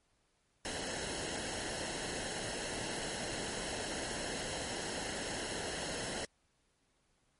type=noise with comb filter; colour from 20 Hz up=pink; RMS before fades=-39 dBFS; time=0.65-6.25 s; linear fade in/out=0 ms; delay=0.84 ms; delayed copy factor=-0.65; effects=pink hiss -75 dBFS RMS until 7.39 s + MP3 48 kbps